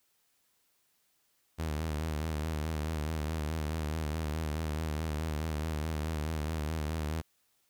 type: tone with vibrato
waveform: sawtooth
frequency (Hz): 77.78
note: D#2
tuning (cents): 0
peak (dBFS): -28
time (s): 1.58-7.22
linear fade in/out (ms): 20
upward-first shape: sine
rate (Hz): 4.7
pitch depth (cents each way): 74
effects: white hiss -73 dBFS RMS until 7.69 s